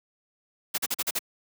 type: noise bursts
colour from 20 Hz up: white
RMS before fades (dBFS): -27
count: 6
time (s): 0.74-1.191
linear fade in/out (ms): 10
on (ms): 41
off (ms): 41
effects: high-pass 150 Hz 12 dB/octave